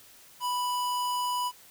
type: tone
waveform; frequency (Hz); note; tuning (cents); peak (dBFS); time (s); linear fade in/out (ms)
square; 987.8; B5; 0; -28; 0.4-1.52; 50
effects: white hiss -54 dBFS RMS until 1.7 s